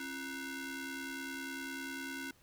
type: ring-modulated tone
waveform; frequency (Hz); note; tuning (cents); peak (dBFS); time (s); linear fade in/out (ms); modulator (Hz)
sawtooth; 610; D#5; -34; -33; 0-2.31; 2; 880
effects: pink hiss -66 dBFS RMS until 2.42 s